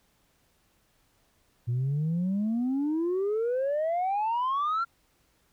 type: exponential sweep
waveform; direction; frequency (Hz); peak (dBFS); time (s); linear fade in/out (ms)
sine; up; 116.54 to 1394; -23; 1.67-4.85; 20
effects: tanh soft clip ceiling -23 dBFS + pink hiss -68 dBFS RMS until 5.52 s